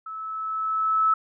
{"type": "tone with level ramp", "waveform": "sine", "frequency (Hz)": 1303, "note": "E6", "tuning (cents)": -20, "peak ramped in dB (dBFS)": [-33, -16], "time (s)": [0.06, 1.14], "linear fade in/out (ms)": 5, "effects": []}